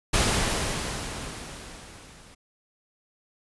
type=noise with level ramp; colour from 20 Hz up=pink; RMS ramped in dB=-21 to -51 dBFS; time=0.13-2.35 s; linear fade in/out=10 ms; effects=resampled to 24000 Hz